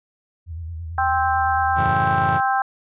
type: tone with vibrato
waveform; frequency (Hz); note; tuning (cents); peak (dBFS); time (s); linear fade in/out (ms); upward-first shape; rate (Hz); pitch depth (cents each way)
sine; 82.41; E2; 0; -28; 0.46-1.94; 50; square; 9; 63
type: harmonic tone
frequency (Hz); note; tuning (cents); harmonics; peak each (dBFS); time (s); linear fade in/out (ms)
262.4; C4; +5; 3 / 4 / 5 / 6; -19 / -25 / -25 / -25; 0.98-2.62; 2
type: chord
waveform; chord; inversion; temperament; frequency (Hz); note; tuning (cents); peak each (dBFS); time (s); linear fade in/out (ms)
40% pulse; F# minor seventh; none; just; 92.5 / 111 / 138.75 / 166.5; F#2 / A2 / C#3 / E3; 0 / +16 / +2 / +18; -28; 1.75-2.41; 50
effects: resampled to 8000 Hz